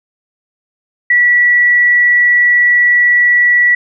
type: tone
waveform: sine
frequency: 1946 Hz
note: B6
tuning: 26 cents flat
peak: -6 dBFS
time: 1.1-3.75 s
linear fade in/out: 5 ms
effects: none